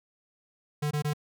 square tone bursts, 148.5 Hz, D3, 20 cents sharp, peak -27 dBFS, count 3, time 0.82-1.135 s, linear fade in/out 10 ms, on 91 ms, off 21 ms, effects none

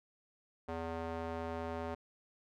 square tone with band-pass filter, 82.5 Hz, E2, 2 cents sharp, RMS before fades -40 dBFS, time 0.68-1.95 s, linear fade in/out 10 ms, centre 680 Hz, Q 1, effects none

